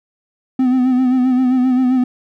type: tone with vibrato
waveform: triangle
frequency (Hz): 254.8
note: C4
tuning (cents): -46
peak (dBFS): -9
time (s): 0.59-2.04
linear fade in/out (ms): 5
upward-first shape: sine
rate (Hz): 7.6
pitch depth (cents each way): 46
effects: none